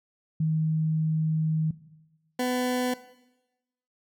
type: tone pair in turn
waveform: sine / 20% pulse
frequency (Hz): 157.7 / 250.3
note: D#3 / B3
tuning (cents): +24 / +23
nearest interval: minor sixth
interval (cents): 799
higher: second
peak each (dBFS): -22 / -20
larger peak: second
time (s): 0.4-1.71 / 2.39-2.94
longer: first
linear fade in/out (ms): 5
effects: noise-tail reverb RT60 1.0 s tail -17 dB re dry